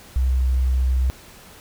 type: tone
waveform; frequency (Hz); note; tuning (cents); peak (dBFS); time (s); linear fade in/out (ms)
sine; 64.1; C2; -35; -16; 0.16-1.1; 0
effects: pink hiss -45 dBFS RMS until 1.6 s